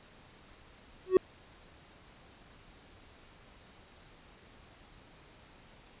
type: tone with exponential growth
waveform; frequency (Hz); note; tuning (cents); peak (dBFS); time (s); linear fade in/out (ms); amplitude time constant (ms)
triangle; 372.8; F#4; +13; -12; 1.06-1.17; 2; 23
effects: pink hiss -57 dBFS RMS until 6 s + resampled to 8000 Hz